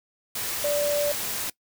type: tone in noise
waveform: sine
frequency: 583 Hz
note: D5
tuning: 13 cents flat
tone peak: -22 dBFS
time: 0.64-1.12 s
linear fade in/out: 5 ms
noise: white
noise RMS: -30 dBFS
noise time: 0.35-1.5 s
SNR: +5 dB
effects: noise-tail reverb RT60 0.1 s tail -21 dB re dry